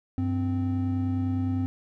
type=tone pair together; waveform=triangle; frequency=96.61 / 260 Hz; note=G2 / C4; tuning=-25 / -11 cents; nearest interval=octave + perfect fourth; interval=1714 cents; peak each=-25 dBFS; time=0.18-1.66 s; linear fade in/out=0 ms; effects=none